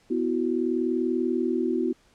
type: chord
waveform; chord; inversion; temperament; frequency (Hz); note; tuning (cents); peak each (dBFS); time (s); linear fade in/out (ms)
sine; B suspended fourth; none; equal with one note detuned; 250 / 329.6 / 370; B3 / E4 / F#4; +21 / 0 / 0; -27; 0.1-1.93; 10
effects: pink hiss -61 dBFS RMS until 2.14 s + low-pass 8000 Hz 12 dB/octave